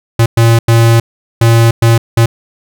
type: tone bursts at uneven times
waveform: square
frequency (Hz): 115.4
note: A#2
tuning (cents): -17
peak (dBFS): -5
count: 6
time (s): 0.19-0.26 / 0.37-0.59 / 0.68-1 / 1.41-1.71 / 1.82-1.98 / 2.17-2.26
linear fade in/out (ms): 5
effects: none